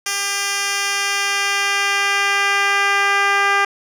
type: tone with band-pass filter sweep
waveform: 10% pulse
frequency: 399.7 Hz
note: G4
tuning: 34 cents sharp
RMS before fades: -18 dBFS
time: 0.06-3.65 s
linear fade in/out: 5 ms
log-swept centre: 6300 to 1500 Hz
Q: 0.78
effects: 8-bit